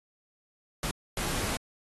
pink noise bursts at uneven times, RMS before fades -32 dBFS, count 2, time 0.83-0.91 / 1.17-1.57 s, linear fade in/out 2 ms, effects AAC 32 kbps

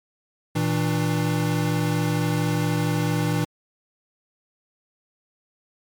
square tone cluster, 117.2 / 161.6 / 298.6 Hz, A#2 / E3 / D4, +10 / -34 / +29 cents, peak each -26 / -24 / -28 dBFS, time 0.55-3.45 s, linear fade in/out 10 ms, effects MP3 96 kbps

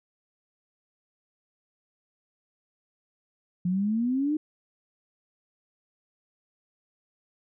sine exponential sweep, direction up, 174.61 to 312.1 Hz, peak -23 dBFS, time 3.65-4.37 s, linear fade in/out 5 ms, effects none

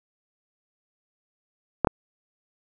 clicks, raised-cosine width 1 ms, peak -5 dBFS, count 2, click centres 1.847 / 1.872 s, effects none

